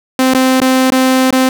sawtooth tone with dropouts, 259.8 Hz, C4, 12 cents flat, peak -4 dBFS, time 0.19-1.49 s, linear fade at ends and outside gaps 2 ms, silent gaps 0.337-0.347 / 0.603-0.616 / 0.904-0.92 / 1.307-1.326 s, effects none

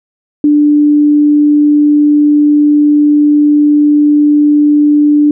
sine tone, 295.3 Hz, D4, 10 cents sharp, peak -4 dBFS, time 0.44-5.31 s, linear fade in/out 2 ms, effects none

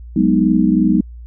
sine chord, G# minor seventh, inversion third, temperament equal, 185 / 207.7 / 246.9 / 311.1 Hz, F#3 / G#3 / B3 / D#4, 0 / 0 / 0 / 0 cents, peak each -16 dBFS, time 0.16-1.01 s, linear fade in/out 5 ms, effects added 59 Hz sine -31 dBFS peak until 1.26 s

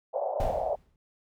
pink band-pass noise, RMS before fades -30 dBFS, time 0.13-0.76 s, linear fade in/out 20 ms, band 550 to 760 Hz, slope 48 dB/octave
brown noise with exponential decay, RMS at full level -29 dBFS, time 0.4-0.96 s, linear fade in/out 2 ms, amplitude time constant 120 ms
effects none

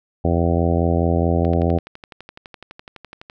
harmonic tone, 84.7 Hz, E2, 48 cents sharp, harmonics 1 / 2 / 3 / 4 / 5 / 6 / 7 / 8 / 9, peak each -19 / -22 / -24 / -25 / -26 / -27 / -27 / -28 / -29 dBFS, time 0.24-1.79 s, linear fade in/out 10 ms
click train, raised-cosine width 0.3 ms, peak -21 dBFS, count 23, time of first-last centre 1.45-3.299 s, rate 11.9 Hz
effects none

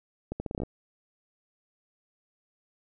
accelerating click train, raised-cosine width 2 ms, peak -19 dBFS, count 9, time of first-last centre 0.32-0.634 s, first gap 80 ms, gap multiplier 0.78, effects none

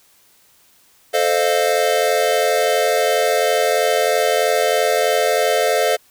square chord, F dominant seventh, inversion first, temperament equal with one note detuned, 440 / 523.3 / 615.5 / 698.5 Hz, A4 / C5 / Eb5 / F5, 0 / 0 / -19 / 0 cents, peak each -21 dBFS, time 1.13-5.97 s, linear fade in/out 20 ms, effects white hiss -54 dBFS RMS until 6.1 s

